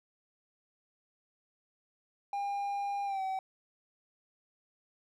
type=tone with pitch glide; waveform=triangle; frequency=804 to 763.3 Hz; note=G5 to G5; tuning=+44 to -46 cents; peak=-30 dBFS; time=2.33-3.39 s; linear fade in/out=2 ms; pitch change=-90 cents; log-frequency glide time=3.05-3.22 s; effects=none